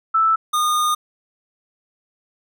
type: tone pair in turn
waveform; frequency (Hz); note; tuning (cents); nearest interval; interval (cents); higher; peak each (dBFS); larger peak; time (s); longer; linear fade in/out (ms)
sine / square; 1318.5 / 1223.2; E6 / D#6; 0 / -30; minor second; 130; first; -13 / -17; first; 0.14-0.36 / 0.53-0.95; second; 10
effects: none